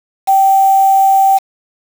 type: tone with quantisation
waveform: sine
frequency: 777 Hz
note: G5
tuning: 16 cents flat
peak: -6 dBFS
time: 0.27-1.39 s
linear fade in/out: 20 ms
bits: 4
effects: none